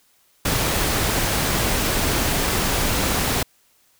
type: noise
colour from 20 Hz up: pink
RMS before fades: -21 dBFS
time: 0.45-3.43 s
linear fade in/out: 5 ms
effects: white hiss -60 dBFS RMS until 3.99 s